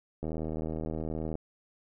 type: click train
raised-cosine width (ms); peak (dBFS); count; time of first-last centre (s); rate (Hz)
2; -22; 90; 0.23-1.354; 79.2
effects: none